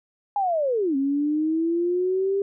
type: linear two-way sweep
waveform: sine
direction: down then up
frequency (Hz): 830.6 to 268.5 to 399.8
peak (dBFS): -20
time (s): 0.36-2.42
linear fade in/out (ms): 2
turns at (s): 0.96
effects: none